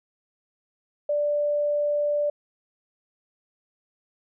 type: tone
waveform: sine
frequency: 587.3 Hz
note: D5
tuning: in tune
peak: -21 dBFS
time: 1.09-2.3 s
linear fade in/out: 5 ms
effects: none